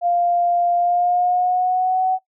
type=tone with pitch glide; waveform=sine; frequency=698.5 to 748.6 Hz; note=F5 to F#5; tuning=0 to +20 cents; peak=-15 dBFS; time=0.01-2.19 s; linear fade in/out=50 ms; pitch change=+120 cents; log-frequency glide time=0.76-2.05 s; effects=noise-tail reverb RT60 0.1 s tail -18 dB re dry